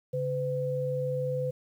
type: tone pair together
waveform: sine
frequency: 140 / 506.2 Hz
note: C#3 / B4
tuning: +18 / +43 cents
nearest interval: octave + minor seventh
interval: 2225 cents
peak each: -32 / -29 dBFS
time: 0.13-1.51 s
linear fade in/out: 10 ms
effects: 10-bit